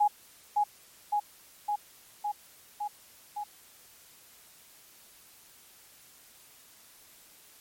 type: tone with echo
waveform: sine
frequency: 830.6 Hz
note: G#5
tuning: in tune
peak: -20 dBFS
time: 0-0.08 s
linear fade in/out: 10 ms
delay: 560 ms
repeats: 6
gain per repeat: -2 dB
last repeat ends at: 3.44 s
effects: white hiss -56 dBFS RMS until 7.6 s + MP3 64 kbps